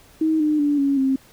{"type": "tone with pitch steps", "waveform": "sine", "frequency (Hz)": [316.5, 303.3, 290.6, 278.4, 266.8], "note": ["D#4", "D#4", "D4", "C#4", "C4"], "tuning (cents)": [30, -44, -18, 8, 34], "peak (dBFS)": -16, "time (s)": [0.21, 1.16], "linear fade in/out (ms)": 5, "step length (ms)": 190, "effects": ["pink hiss -51 dBFS RMS until 1.32 s"]}